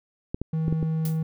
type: clicks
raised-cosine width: 3 ms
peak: -15 dBFS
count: 5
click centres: 0.345 / 0.416 / 0.681 / 0.726 / 0.828 s
type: tone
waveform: triangle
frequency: 159.6 Hz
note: D#3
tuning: 44 cents sharp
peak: -21 dBFS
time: 0.53-1.23 s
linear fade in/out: 5 ms
type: noise with exponential decay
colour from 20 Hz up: blue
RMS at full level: -34 dBFS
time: 1.05-1.23 s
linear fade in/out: 2 ms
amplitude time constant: 38 ms
effects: none